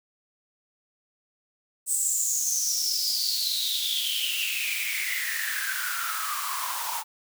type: noise with high-pass filter sweep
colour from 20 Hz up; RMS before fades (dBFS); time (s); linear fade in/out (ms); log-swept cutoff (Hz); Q
white; -28; 1.86-7.04; 50; 8300 to 880; 10
effects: none